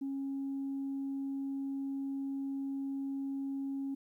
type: tone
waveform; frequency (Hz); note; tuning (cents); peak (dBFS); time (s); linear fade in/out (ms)
sine; 273.7; C#4; -22; -33; 0.01-3.95; 10
effects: tanh soft clip ceiling -31 dBFS + 12-bit